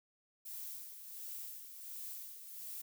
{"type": "noise with tremolo", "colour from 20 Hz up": "violet", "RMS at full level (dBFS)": -45, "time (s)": [0.45, 2.82], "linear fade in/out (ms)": 10, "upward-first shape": "sine", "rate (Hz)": 1.4, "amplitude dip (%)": 55, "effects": []}